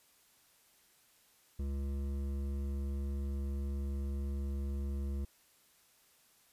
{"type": "tone with hard clipping", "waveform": "triangle", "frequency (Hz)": 69.3, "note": "C#2", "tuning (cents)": 0, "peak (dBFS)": -36, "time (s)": [1.59, 5.25], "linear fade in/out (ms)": 5, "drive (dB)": 15, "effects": ["white hiss -67 dBFS RMS until 6.52 s", "resampled to 32000 Hz"]}